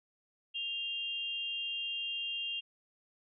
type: tone pair together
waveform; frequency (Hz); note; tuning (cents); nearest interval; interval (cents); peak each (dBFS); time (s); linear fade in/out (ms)
sine; 2794 / 3210; F7 / G7; 0 / +40; major second; 240; -36 / -39; 0.54-2.61; 20
effects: none